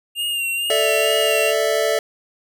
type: tone with vibrato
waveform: square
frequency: 2794 Hz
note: F7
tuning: in tune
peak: -21 dBFS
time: 0.15-1.54 s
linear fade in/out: 50 ms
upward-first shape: sine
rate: 2.2 Hz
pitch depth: 39 cents each way
type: chord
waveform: square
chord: A suspended fourth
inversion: none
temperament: equal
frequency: 440 / 587.3 / 659.3 Hz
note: A4 / D5 / E5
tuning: 0 / 0 / 0 cents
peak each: -22 dBFS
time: 0.7-1.99 s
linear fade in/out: 2 ms
effects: none